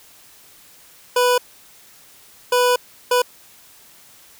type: tone bursts at uneven times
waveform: 25% pulse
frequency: 493.9 Hz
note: B4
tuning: in tune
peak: -10 dBFS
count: 3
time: 1.16-1.38 / 2.52-2.76 / 3.11-3.22 s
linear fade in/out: 5 ms
effects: white hiss -48 dBFS RMS until 4.39 s